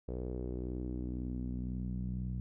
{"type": "tone with low-pass filter sweep", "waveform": "sawtooth", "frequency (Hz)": 62, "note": "B1", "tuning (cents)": 7, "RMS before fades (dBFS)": -38, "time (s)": [0.08, 2.4], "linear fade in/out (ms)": 0, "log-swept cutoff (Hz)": [470, 160], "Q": 3.3, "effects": []}